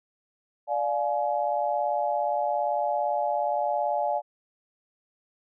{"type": "chord", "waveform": "sine", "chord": "D diminished", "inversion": "none", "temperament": "just", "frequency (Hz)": [587.3, 704.8, 845.8], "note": ["D5", "F5", "Ab5"], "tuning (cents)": [0, 16, 31], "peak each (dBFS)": -28, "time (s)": [0.67, 4.22], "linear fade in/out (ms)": 50, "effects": []}